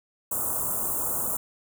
white band-stop noise, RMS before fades -28 dBFS, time 0.31-1.37 s, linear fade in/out 5 ms, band 1300 to 7400 Hz, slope 48 dB/octave, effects none

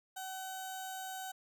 15% pulse tone with notch filter, 758 Hz, F#5, 42 cents sharp, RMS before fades -43 dBFS, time 0.16-1.32 s, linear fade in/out 10 ms, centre 2200 Hz, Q 0.73, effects none

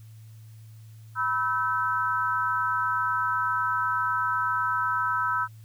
sine tone cluster, 982 / 1304 / 1532 Hz, B5 / E6 / G6, -10 / -19 / -40 cents, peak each -29 / -26 / -29 dBFS, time 1.15-5.48 s, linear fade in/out 50 ms, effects added 110 Hz sine -44 dBFS peak until 5.64 s + white hiss -62 dBFS RMS until 5.64 s

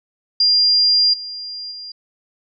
sine tone with level steps, 4800 Hz, D8, 37 cents sharp, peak -11 / -27 / -30 dBFS, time 0.4-1.92 s, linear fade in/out 5 ms, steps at 1.13 / 1.71 s, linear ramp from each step 10 ms, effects none

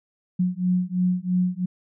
sine beating tone pair, 179.8 / 182.8 Hz, F#3 / F#3, -49 / -21 cents, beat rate 3 Hz, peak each -23 / -23 dBFS, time 0.39-1.66 s, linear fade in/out 10 ms, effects none

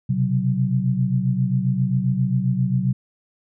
sine tone cluster, 126.1 / 133.6 / 186.8 Hz, B2 / C3 / F#3, +36 / +36 / +17 cents, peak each -22 dBFS, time 0.09-2.93 s, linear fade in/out 10 ms, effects none

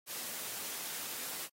white noise, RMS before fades -41 dBFS, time 0.06-1.49 s, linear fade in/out 50 ms, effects high-pass 150 Hz 12 dB/octave + AAC 48 kbps

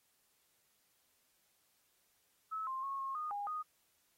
sine tone with pitch steps, 1297 / 1054 / 1094 / 1080 / 1231 / 815 / 1240 Hz, E6 / C6 / C#6 / C#6 / D#6 / G#5 / D#6, -28 / +12 / -23 / -45 / -19 / -33 / -6 cents, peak -37 dBFS, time 2.51-3.63 s, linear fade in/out 20 ms, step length 160 ms, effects white hiss -75 dBFS RMS until 4.17 s + AAC 48 kbps

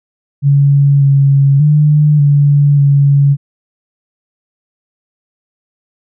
sine tone with pitch steps, 141 / 138.8 / 149.7 / 143.6 / 141 Hz, C#3 / C#3 / D3 / D3 / C#3, +30 / +3 / +33 / -39 / +30 cents, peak -5 dBFS, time 0.42-3.37 s, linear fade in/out 50 ms, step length 590 ms, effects none

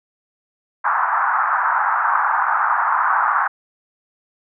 white band-pass noise, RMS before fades -18 dBFS, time 0.84-3.48 s, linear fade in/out 10 ms, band 820 to 1500 Hz, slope 48 dB/octave, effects none

